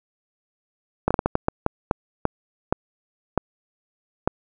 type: slowing click train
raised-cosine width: 1 ms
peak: -4 dBFS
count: 13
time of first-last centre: 1.08-4.275 s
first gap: 26 ms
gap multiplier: 1.38
effects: none